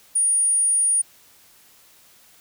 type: tone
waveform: sine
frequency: 9550 Hz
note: D9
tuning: 28 cents sharp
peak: -16 dBFS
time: 0.15-1.02 s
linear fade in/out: 10 ms
effects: white hiss -53 dBFS RMS until 2.4 s